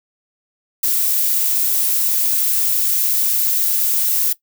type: noise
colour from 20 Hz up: violet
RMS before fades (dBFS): -17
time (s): 0.83-4.33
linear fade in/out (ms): 5
effects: noise-tail reverb RT60 0.1 s tail -18 dB re dry